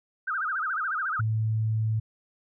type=tone with vibrato; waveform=sine; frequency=1396.9 Hz; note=F6; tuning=in tune; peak=-26 dBFS; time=0.27-1.21 s; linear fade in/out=10 ms; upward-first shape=sine; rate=14 Hz; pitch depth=230 cents each way
type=tone; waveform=sine; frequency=110 Hz; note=A2; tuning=in tune; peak=-23 dBFS; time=1.19-2 s; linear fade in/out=10 ms
effects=none